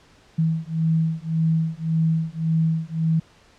sine beating tone pair, 160.7 / 162.5 Hz, E3 / E3, -44 / -24 cents, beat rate 1.8 Hz, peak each -22 / -22 dBFS, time 0.38-3.2 s, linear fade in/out 10 ms, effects pink hiss -54 dBFS RMS until 3.58 s + low-pass 6000 Hz 12 dB/octave

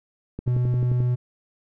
click train, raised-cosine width 3 ms, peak -18 dBFS, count 8, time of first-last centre 0.39-1.004 s, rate 11.4 Hz
triangle tone, 123.47 Hz, B2, in tune, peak -17 dBFS, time 0.46-1.16 s, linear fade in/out 20 ms
effects none

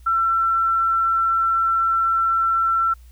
sine tone, 1346 Hz, E6, 36 cents sharp, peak -16 dBFS, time 0.06-2.94 s, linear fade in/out 10 ms, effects added 60 Hz sine -42 dBFS peak until 3.11 s + white hiss -59 dBFS RMS until 3.11 s

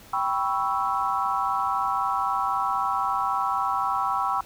sine chord, C# half-diminished seventh, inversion second, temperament equal with one note detuned, 784 / 984.9 / 1108.7 / 1318.5 Hz, G5 / B5 / C#6 / E6, 0 / -5 / 0 / 0 cents, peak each -28 dBFS, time 0.13-4.41 s, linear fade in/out 5 ms, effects pink hiss -49 dBFS RMS until 4.45 s

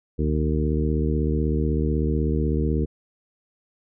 harmonic tone with a mistuned harmonic, 76.1 Hz, D#2, 38 cents flat, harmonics 1 / 2 / 3 / 4 / 5 / 6, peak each -23 / -26 / -28 / -29 / -30 / -31 dBFS, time 0.18-2.86 s, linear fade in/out 20 ms, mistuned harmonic 1, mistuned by -130 cents, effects none

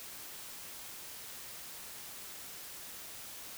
silence, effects white hiss -47 dBFS RMS until 3.57 s

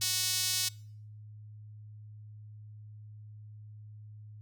sawtooth tone with high-pass filter, 370 Hz, F#4, in tune, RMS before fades -31 dBFS, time 0.01-0.69 s, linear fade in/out 10 ms, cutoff 4700 Hz, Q 1.3, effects noise-tail reverb RT60 0.6 s tail -25 dB re dry + added 106 Hz sine -46 dBFS peak until 4.41 s

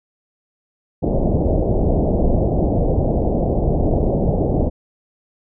pink low-pass noise, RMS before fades -17 dBFS, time 1.02-4.7 s, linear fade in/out 20 ms, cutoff 710 Hz, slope 48 dB/octave, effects none

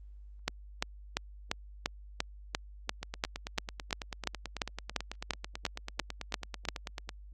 two click trains, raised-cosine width 0.2 ms, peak -20 / -12 dBFS, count 38 / 19, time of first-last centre 3.03-7.091 / 0.48-6.687 s, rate 9.11 / 2.9 Hz, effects added 50 Hz sine -47 dBFS peak until 7.33 s + Opus 24 kbps

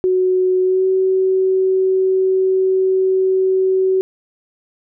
sine tone with pitch glide, 370 to 377.6 Hz, F#4 to F#4, 0 to +35 cents, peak -12 dBFS, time 0.04-4.01 s, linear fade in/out 0 ms, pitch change +35 cents, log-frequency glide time 0.62-0.86 s, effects none

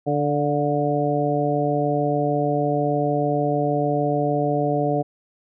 harmonic tone with a mistuned harmonic, 146.5 Hz, D3, 4 cents flat, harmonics 1 / 2 / 3 / 4 / 5, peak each -25 / -25 / -25 / -25 / -25 dBFS, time 0.06-5.03 s, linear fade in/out 20 ms, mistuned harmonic 5, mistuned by -24 cents, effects none

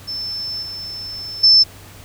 sine tone with level steps, 5290 Hz, E8, 5 cents sharp, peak -23 / -27 / -7 dBFS, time 0.07-1.64 s, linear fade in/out 20 ms, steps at 0.62 / 1.43 s, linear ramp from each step 10 ms, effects added 97 Hz sine -42 dBFS peak until 2.04 s + pink hiss -42 dBFS RMS until 2.04 s

